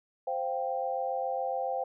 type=chord; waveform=sine; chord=C suspended fourth; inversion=none; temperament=just; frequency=523.3 / 697.7 / 784.9 Hz; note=C5 / F5 / G5; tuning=0 / -2 / +2 cents; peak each=-33 / -35 / -33 dBFS; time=0.27-1.84 s; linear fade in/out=5 ms; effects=none